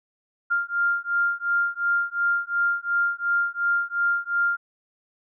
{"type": "beating tone pair", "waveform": "sine", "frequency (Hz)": [1396.9, 1399.7], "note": ["F6", "F6"], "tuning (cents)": [0, 3], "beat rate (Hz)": 2.8, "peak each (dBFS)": -24, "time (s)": [0.5, 4.57], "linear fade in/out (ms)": 20, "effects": []}